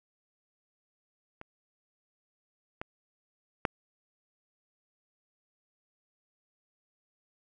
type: clicks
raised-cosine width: 0.5 ms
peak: -28 / -21 / -11 dBFS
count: 3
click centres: 1.414 / 2.815 / 3.652 s
effects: none